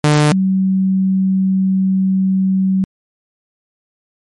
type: tone pair in turn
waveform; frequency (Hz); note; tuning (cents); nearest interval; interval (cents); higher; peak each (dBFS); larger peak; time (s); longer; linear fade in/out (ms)
sawtooth / sine; 149.5 / 190.1; D3 / F#3; +31 / +47; major third; 416; second; -5 / -11; first; 0.04-0.32 / 0.32-2.84; second; 0
effects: MP3 48 kbps